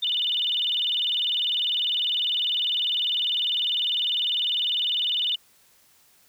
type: tone with vibrato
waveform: sine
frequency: 3269 Hz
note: G#7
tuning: 28 cents flat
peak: -22 dBFS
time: 0.02-5.36 s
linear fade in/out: 10 ms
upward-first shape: square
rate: 20 Hz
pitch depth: 170 cents each way
effects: white hiss -59 dBFS RMS until 6.28 s